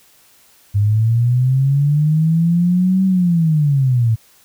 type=linear two-way sweep; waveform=sine; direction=up then down; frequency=100 to 191.5 to 109 Hz; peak=-11 dBFS; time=0.74-4.16 s; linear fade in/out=20 ms; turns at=3.05 s; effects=white hiss -51 dBFS RMS until 4.44 s